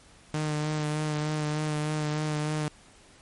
sawtooth tone with vibrato, 152 Hz, D#3, 40 cents flat, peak -23 dBFS, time 0.34-2.68 s, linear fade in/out 0 ms, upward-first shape sine, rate 3.3 Hz, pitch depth 21 cents each way, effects pink hiss -55 dBFS RMS until 3.21 s + MP3 48 kbps

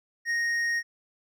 sine tone with hard clipping, 1864.7 Hz, A#6, in tune, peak -26 dBFS, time 0.25-0.83 s, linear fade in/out 50 ms, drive 6 dB, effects none

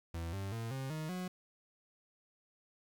40% pulse tone with pitch steps, 83.6 / 97.71 / 114.2 / 133.48 / 156 / 182.33 Hz, E2 / G2 / A#2 / C3 / D#3 / F#3, +25 / -5 / -35 / +35 / +5 / -25 cents, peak -37 dBFS, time 0.14-1.28 s, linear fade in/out 5 ms, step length 190 ms, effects 11-bit

